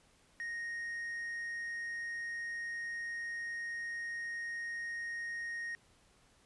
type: tone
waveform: triangle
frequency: 1864.7 Hz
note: A#6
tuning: in tune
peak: -36 dBFS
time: 0.4-5.75 s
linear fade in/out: 0 ms
effects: pink hiss -67 dBFS RMS until 6.45 s + resampled to 24000 Hz